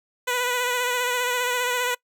10% pulse tone with vibrato, 493.9 Hz, B4, in tune, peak -14 dBFS, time 0.27-1.95 s, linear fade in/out 10 ms, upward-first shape sine, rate 15 Hz, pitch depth 31 cents each way, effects noise-tail reverb RT60 0.1 s tail -23 dB re dry

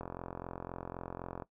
click train, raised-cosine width 1 ms, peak -26 dBFS, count 63, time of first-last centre 0.01-1.422 s, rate 43.9 Hz, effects noise-tail reverb RT60 0.1 s tail -17 dB re dry

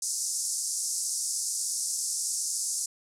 white band-pass noise, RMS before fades -31 dBFS, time 0.02-2.86 s, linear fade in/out 5 ms, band 5200 to 10000 Hz, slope 48 dB/octave, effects none

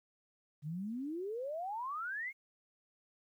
sine exponential sweep, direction up, 141.5 to 2217 Hz, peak -37 dBFS, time 0.62-2.33 s, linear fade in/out 50 ms, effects 12-bit

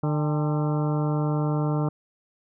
harmonic tone with a mistuned harmonic, 150 Hz, D3, 37 cents sharp, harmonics 1 / 2 / 3 / 4 / 5 / 6 / 7 / 8 / 9, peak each -23 / -29 / -33 / -35 / -37 / -39 / -40 / -41 / -42 dBFS, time 0.03-1.89 s, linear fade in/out 5 ms, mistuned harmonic 5, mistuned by +87 cents, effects none

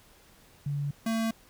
sine / square tone pair in turn, 143.2 / 225.3 Hz, D3 / A3, -43 / +41 cents, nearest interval minor sixth, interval 784 cents, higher second, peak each -28 / -27 dBFS, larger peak second, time 0.66-0.91 / 1.06-1.31 s, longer neither, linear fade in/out 5 ms, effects pink hiss -58 dBFS RMS until 1.49 s

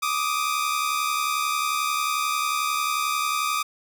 sawtooth tone pair together, 1175 / 1246.2 Hz, D6 / D#6, +1 / +2 cents, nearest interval minor second, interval 101 cents, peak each -22 dBFS, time 0.02-3.63 s, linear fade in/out 10 ms, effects none

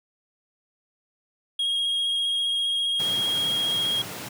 triangle tone with vibrato, 3269 Hz, G#7, 28 cents flat, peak -21 dBFS, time 1.59-4.02 s, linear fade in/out 5 ms, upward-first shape sine, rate 15 Hz, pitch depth 16 cents each way
pink high-pass noise, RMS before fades -36 dBFS, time 2.99-4.29 s, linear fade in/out 10 ms, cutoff 100 Hz, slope 96 dB/octave
effects none

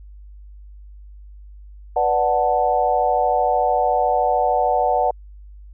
sine chord, B minor seventh, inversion none, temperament equal, 493.9 / 587.3 / 740 / 880 Hz, B4 / D5 / F#5 / A5, 0 / 0 / 0 / 0 cents, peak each -23 / -22 / -18 / -23 dBFS, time 1.96-5.11 s, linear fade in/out 5 ms, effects added 50 Hz sine -38 dBFS peak until 5.73 s

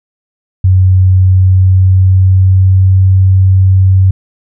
sine tone with pitch glide, 93.2 to 94.66 Hz, F#2 to F#2, +13 to +40 cents, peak -3 dBFS, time 0.64-4.11 s, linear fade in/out 5 ms, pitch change +27 cents, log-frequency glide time 1.16-3.09 s, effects none

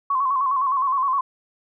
sine tone with vibrato, 1077 Hz, C6, 50 cents sharp, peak -18 dBFS, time 0.1-1.21 s, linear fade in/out 5 ms, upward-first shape square, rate 9.7 Hz, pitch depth 66 cents each way, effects none

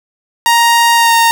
sawtooth tone with pitch glide, 935 to 923.2 Hz, A#5 to A#5, +5 to -17 cents, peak -3 dBFS, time 0.46-1.31 s, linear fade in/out 0 ms, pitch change -22 cents, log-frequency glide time 0.94-1.14 s, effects none

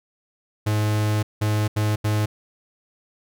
45% pulse tone bursts at uneven times, 106.1 Hz, G#2, 38 cents sharp, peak -19 dBFS, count 4, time 0.66-1.23 / 1.41-1.68 / 1.76-1.96 / 2.04-2.26 s, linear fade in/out 10 ms, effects none

